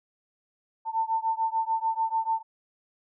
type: beating tone pair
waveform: sine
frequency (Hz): 893 / 899.8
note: A5 / A5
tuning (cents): +25 / +39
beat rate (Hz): 6.8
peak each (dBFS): -27 / -28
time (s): 0.85-2.43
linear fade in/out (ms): 50
effects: none